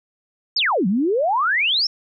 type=exponential two-way sweep; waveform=sine; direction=down then up; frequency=5560 to 175.5 to 5560 Hz; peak=-16 dBFS; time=0.56-1.87 s; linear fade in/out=5 ms; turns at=0.87 s; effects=none